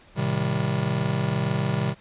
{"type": "chord", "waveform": "square", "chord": "A half-diminished seventh", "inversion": "none", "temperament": "just", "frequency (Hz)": [110, 132, 158.4, 198], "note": ["A2", "C3", "Eb3", "G3"], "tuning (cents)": [0, 16, 31, 18], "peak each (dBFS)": [-31, -27, -29, -30], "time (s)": [0.15, 1.95], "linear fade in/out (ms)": 50, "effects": ["pink hiss -53 dBFS RMS until 2 s", "resampled to 8000 Hz"]}